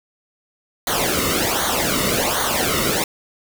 pink noise with flanger, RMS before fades -20 dBFS, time 0.87-3.04 s, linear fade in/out 2 ms, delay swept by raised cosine 0.38 to 1.25 ms, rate 1.3 Hz, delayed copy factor -0.8, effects none

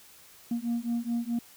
sine beating tone pair, 233.1 / 237.8 Hz, A#3 / A#3, 0 / +35 cents, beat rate 4.7 Hz, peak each -29 dBFS, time 0.51-1.39 s, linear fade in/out 5 ms, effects tanh soft clip ceiling -24 dBFS + white hiss -54 dBFS RMS until 1.56 s

